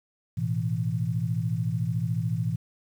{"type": "chord", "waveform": "sine", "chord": "A suspended second", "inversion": "none", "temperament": "just", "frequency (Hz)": [110, 123.75, 165], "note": ["A2", "B2", "E3"], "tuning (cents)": [0, 4, 2], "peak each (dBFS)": -29, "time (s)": [0.37, 2.56], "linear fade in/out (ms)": 10, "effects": ["9-bit"]}